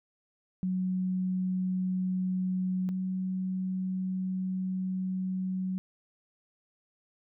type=tone pair in turn; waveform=sine; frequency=185 / 186.61 Hz; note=F#3 / F#3; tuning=0 / +15 cents; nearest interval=unison; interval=15 cents; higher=second; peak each=-27 / -29 dBFS; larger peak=first; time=0.63-2.89 / 2.89-5.78 s; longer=second; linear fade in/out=0 ms; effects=none